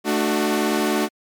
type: chord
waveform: sawtooth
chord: D major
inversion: second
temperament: equal with one note detuned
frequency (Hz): 220 / 297.8 / 370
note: A3 / D4 / F#4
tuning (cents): 0 / +24 / 0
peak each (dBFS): -19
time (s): 0.04-1.09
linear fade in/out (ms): 50
effects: MP3 96 kbps